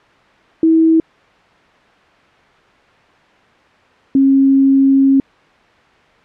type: tone pair in turn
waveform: sine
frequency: 323.5 / 271.3 Hz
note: E4 / C#4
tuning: -32 / -37 cents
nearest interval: minor third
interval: 305 cents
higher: first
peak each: -7 dBFS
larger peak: neither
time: 0.63-1 / 4.15-5.2 s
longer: second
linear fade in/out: 2 ms
effects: white hiss -48 dBFS RMS until 6.24 s + low-pass 2000 Hz 12 dB/octave